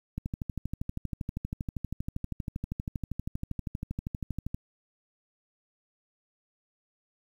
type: click train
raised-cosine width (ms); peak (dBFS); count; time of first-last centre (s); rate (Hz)
5; -20; 56; 0.18-4.545; 12.6
effects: 9-bit